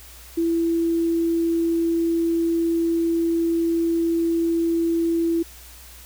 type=tone; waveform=sine; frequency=333.6 Hz; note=E4; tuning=21 cents sharp; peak=-18 dBFS; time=0.37-5.43 s; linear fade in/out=10 ms; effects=added 60 Hz sine -45 dBFS peak until 6.05 s + white hiss -45 dBFS RMS until 6.05 s